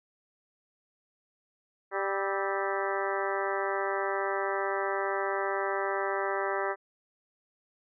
harmonic tone with a mistuned harmonic, 196.4 Hz, G3, 4 cents sharp, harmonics 2 / 3 / 4 / 5 / 6 / 7 / 8 / 9 / 10, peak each -33 / -35 / -36 / -37 / -38 / -38 / -39 / -40 / -40 dBFS, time 1.91-6.76 s, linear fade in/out 50 ms, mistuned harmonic 7, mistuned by -83 cents, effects none

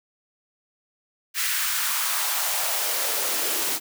white noise with high-pass filter sweep, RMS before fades -25 dBFS, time 1.34-3.8 s, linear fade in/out 50 ms, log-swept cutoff 1800 to 300 Hz, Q 1.9, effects none

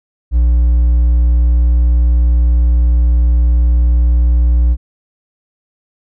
triangle tone with hard clipping, 59.8 Hz, A#1, 45 cents sharp, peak -8 dBFS, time 0.31-4.77 s, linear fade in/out 50 ms, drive 5 dB, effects none

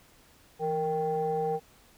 sine tone cluster, 165.6 / 463.7 / 785 Hz, E3 / A#4 / G5, +8 / -9 / +2 cents, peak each -36 / -28 / -30 dBFS, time 0.59-1.6 s, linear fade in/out 50 ms, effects tanh soft clip ceiling -19 dBFS + pink hiss -59 dBFS RMS until 1.97 s

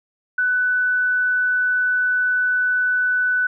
sine tone, 1494 Hz, F#6, 16 cents sharp, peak -16 dBFS, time 0.38-3.47 s, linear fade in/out 5 ms, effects none

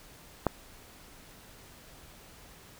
click, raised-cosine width 1 ms, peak -10 dBFS, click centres 0.467 s, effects pink hiss -53 dBFS RMS until 2.79 s

